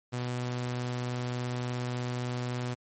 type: tone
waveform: sawtooth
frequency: 123.47 Hz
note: B2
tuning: in tune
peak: -27 dBFS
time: 0.12-2.75 s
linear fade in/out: 20 ms
effects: MP3 32 kbps